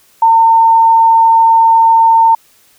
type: tone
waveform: sine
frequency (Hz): 907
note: A#5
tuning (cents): -48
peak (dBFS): -4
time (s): 0.22-2.35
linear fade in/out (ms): 5
effects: white hiss -49 dBFS RMS until 2.78 s